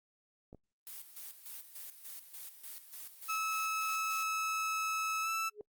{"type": "clicks", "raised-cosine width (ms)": 2, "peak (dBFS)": -38, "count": 2, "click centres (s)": [0.529, 0.547]}
{"type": "noise with tremolo", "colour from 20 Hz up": "blue", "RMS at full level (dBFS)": -46, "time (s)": [0.87, 4.23], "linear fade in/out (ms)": 0, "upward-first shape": "square", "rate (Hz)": 3.4, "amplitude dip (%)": 65}
{"type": "tone with pitch glide", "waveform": "30% pulse", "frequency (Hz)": [1298, 1319.9], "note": ["E6", "E6"], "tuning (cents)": [-27, 2], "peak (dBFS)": -30, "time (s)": [3.28, 5.5], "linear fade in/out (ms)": 20, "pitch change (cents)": 29, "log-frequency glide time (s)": [5.22, 5.29]}
{"type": "tone with exponential growth", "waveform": "sine", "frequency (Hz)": 418.9, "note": "G#4", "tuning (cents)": 15, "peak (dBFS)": -38, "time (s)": [5.5, 5.61], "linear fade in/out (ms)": 1, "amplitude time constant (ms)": 22}
{"effects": ["noise-tail reverb RT60 0.1 s tail -26 dB re dry", "Opus 48 kbps"]}